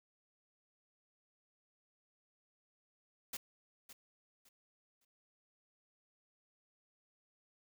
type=noise with echo; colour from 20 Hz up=white; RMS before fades=-42 dBFS; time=3.33-3.37 s; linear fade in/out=5 ms; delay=560 ms; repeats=3; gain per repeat=-12 dB; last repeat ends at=5.05 s; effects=none